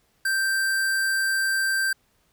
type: tone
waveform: square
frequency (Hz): 1568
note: G6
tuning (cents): 0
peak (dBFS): -22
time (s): 0.25-1.93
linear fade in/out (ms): 5
effects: pink hiss -66 dBFS RMS until 2.32 s